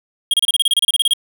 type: tone bursts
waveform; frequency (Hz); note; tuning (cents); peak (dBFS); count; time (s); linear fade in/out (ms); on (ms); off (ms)
square; 3255; G#7; -36; -12; 15; 0.31-1.135; 2; 27; 30
effects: none